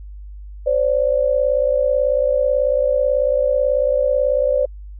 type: tone pair together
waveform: sine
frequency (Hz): 519.8 / 578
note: C5 / D5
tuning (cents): -11 / -28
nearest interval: major second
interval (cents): 183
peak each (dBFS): -17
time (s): 0.66-4.66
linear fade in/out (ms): 10
effects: added 50 Hz sine -32 dBFS peak until 4.99 s